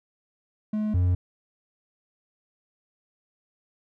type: tone pair in turn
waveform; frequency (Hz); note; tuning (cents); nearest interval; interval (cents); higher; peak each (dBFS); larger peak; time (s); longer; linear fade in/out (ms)
triangle; 213.3 / 89.68; G#3 / F2; +46 / +46; octave + minor third; 1500; first; -22 / -17; second; 0.73-0.94 / 0.94-1.15; neither; 5
effects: none